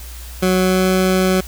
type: tone with pitch glide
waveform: 20% pulse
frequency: 185 to 186.5 Hz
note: F#3 to F#3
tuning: 0 to +14 cents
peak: -8 dBFS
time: 0.42-1.41 s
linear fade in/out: 10 ms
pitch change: +14 cents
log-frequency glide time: 0.57-0.89 s
effects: added 60 Hz sine -31 dBFS peak until 1.47 s + white hiss -38 dBFS RMS until 1.47 s